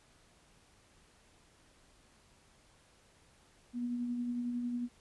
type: tone with tremolo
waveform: sine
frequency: 242.2 Hz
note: B3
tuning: 34 cents flat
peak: -32 dBFS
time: 3.73-4.89 s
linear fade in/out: 50 ms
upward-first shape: sine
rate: 11 Hz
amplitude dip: 30%
effects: pink hiss -65 dBFS RMS until 5 s + resampled to 24000 Hz